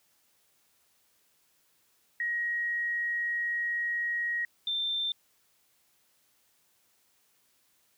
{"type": "tone pair in turn", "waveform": "sine", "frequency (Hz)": [1892, 3572], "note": ["A#6", "A7"], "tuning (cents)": [25, 25], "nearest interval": "major seventh", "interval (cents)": 1100, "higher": "second", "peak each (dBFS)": -28, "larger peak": "neither", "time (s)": [[2.2, 4.45], [4.67, 5.12]], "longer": "first", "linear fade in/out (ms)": 2, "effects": ["white hiss -69 dBFS RMS until 7.97 s", "high-pass 60 Hz 12 dB/octave"]}